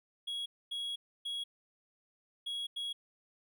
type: tone bursts at uneven times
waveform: triangle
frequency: 3322 Hz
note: G#7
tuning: in tune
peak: -34 dBFS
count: 5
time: 0.27-0.46 / 0.71-0.96 / 1.25-1.44 / 2.46-2.67 / 2.76-2.93 s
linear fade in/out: 10 ms
effects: none